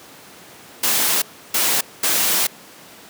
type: noise bursts at uneven times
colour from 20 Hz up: white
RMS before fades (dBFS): -18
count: 3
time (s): 0.83-1.22 / 1.54-1.81 / 2.03-2.47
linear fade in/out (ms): 5
effects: pink hiss -42 dBFS RMS until 3.09 s + high-pass 200 Hz 12 dB/octave